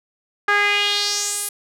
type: tone with band-pass filter sweep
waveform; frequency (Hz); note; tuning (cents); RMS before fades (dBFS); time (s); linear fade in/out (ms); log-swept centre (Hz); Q
sawtooth; 409.4; G#4; -25; -20; 0.48-1.49; 5; 1500 to 11000; 3.1
effects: none